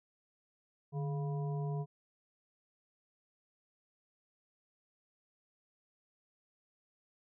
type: harmonic tone with a mistuned harmonic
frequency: 140 Hz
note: C#3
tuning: 18 cents sharp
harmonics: 1 / 3 / 5 / 7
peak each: -34 / -44 / -48 / -51 dBFS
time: 0.92-1.86 s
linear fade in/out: 50 ms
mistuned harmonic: 1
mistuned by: +100 cents
effects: none